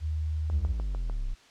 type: tone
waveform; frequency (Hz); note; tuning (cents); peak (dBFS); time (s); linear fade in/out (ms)
sine; 77.78; D#2; 0; -27; 0-0.75; 50
type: click train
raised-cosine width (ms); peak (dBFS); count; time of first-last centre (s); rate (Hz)
1; -28; 5; 0.5-1.098; 6.69
type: exponential sweep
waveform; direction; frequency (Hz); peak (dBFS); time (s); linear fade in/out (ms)
triangle; down; 73.42 to 30; -26; 0.51-1.35; 20
effects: white hiss -56 dBFS RMS until 1.5 s + low-pass 5000 Hz 12 dB/octave